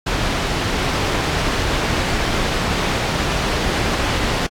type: low-pass noise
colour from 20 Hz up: pink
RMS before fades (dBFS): -20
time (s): 0.06-4.47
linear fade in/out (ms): 10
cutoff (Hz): 4700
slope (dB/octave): 12
effects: AAC 64 kbps